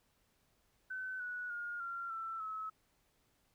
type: tone with pitch steps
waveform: sine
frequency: 1519 / 1470.7 / 1423.8 / 1378.5 / 1334.6 / 1292.2 Hz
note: F#6 / F#6 / F6 / F6 / E6 / E6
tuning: +45 / -11 / +33 / -23 / +21 / -35 cents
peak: -39 dBFS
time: 0.9-2.7 s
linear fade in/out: 10 ms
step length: 300 ms
effects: pink hiss -75 dBFS RMS until 3.54 s